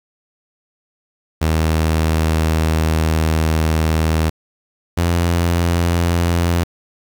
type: tone pair in turn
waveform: sawtooth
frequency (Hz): 79.6 / 85.76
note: D#2 / F2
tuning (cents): +40 / -31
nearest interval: minor second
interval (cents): 129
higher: second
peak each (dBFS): -10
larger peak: neither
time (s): 1.41-4.3 / 4.97-6.64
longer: first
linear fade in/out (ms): 10
effects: 7-bit